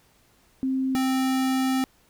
sine / square tone pair in turn, 263.4 / 262 Hz, C4 / C4, +12 / +2 cents, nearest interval unison, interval 10 cents, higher first, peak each -22 dBFS, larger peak neither, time 0.63-0.95 / 0.95-1.84 s, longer second, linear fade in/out 0 ms, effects pink hiss -61 dBFS RMS until 2.09 s

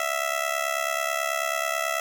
15% pulse tone with amplitude modulation, 659.3 Hz, E5, in tune, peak -15 dBFS, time 0-2 s, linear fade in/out 2 ms, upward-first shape sine, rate 69.2 Hz, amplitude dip 80%, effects none

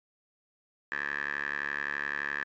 10% pulse tone with band-pass filter, 71.7 Hz, D2, 41 cents flat, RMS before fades -34 dBFS, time 0.92-2.44 s, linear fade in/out 0 ms, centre 1700 Hz, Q 8.1, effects resampled to 16000 Hz

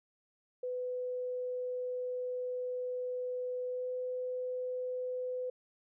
sine tone with pitch glide, 500 to 503.8 Hz, B4 to B4, +21 to +34 cents, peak -34 dBFS, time 0.63-5.5 s, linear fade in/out 5 ms, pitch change +13 cents, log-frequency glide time 3.67-3.89 s, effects none

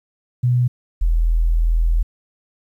sine tone pair in turn, 123.47 / 41.2 Hz, B2 / E1, 0 / 0 cents, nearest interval octave + perfect fifth, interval 1900 cents, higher first, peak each -13 dBFS, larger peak neither, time 0.43-0.68 / 1.01-2.03 s, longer second, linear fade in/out 10 ms, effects 9-bit

